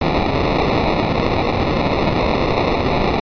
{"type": "noise with sample-and-hold", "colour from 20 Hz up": "violet", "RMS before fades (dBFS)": -17, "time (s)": [0.01, 3.2], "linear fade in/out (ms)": 5, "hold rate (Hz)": 1575, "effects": ["resampled to 11025 Hz"]}